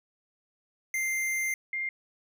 square / sine tone pair in turn, 2093 / 2110 Hz, C7 / C7, 0 / +14 cents, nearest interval unison, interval 14 cents, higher second, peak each -28 / -29 dBFS, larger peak first, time 0.94-1.54 / 1.73-1.89 s, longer first, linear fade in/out 2 ms, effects none

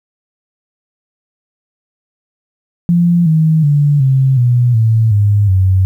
sine tone with pitch steps, 172.8 / 158.46 / 145.31 / 133.25 / 122.19 / 112.05 / 102.75 / 94.22 Hz, F3 / D#3 / D3 / C3 / B2 / A2 / G#2 / F#2, -18 / +32 / -18 / +32 / -18 / +32 / -18 / +32 cents, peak -7 dBFS, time 2.89-5.85 s, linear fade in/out 0 ms, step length 370 ms, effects 8-bit

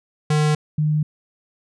square / sine tone pair in turn, 151.5 / 152.15 Hz, D#3 / D#3, -46 / -38 cents, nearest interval unison, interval 8 cents, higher second, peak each -16 dBFS, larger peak neither, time 0.3-0.55 / 0.78-1.03 s, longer neither, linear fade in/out 5 ms, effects resampled to 22050 Hz

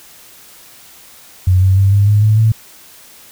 sine tone with pitch steps, 91.9 / 94.81 / 97.82 / 100.91 / 104.11 / 107.41 / 110.81 Hz, F#2 / F#2 / G2 / G#2 / G#2 / A2 / A2, -11 / +43 / -3 / -49 / +5 / -41 / +13 cents, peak -7 dBFS, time 1.47-2.52 s, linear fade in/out 5 ms, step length 150 ms, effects white hiss -41 dBFS RMS until 3.31 s

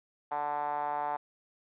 5% pulse tone with band-pass filter, 146.83 Hz, D3, in tune, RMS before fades -33 dBFS, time 0.31-1.17 s, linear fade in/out 10 ms, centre 820 Hz, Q 5.4, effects resampled to 8000 Hz + 11-bit

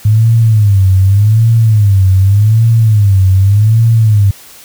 sine tone with vibrato, 103.9 Hz, G#2, 1 cent sharp, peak -4 dBFS, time 0.05-4.31 s, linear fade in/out 5 ms, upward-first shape sine, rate 0.85 Hz, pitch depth 170 cents each way, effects white hiss -36 dBFS RMS until 4.64 s

